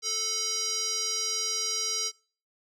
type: tone with band-pass filter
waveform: square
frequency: 439.1 Hz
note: A4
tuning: 4 cents flat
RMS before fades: -30 dBFS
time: 0.02-2.12 s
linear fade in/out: 50 ms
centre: 5400 Hz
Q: 6
effects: noise-tail reverb RT60 0.4 s tail -22 dB re dry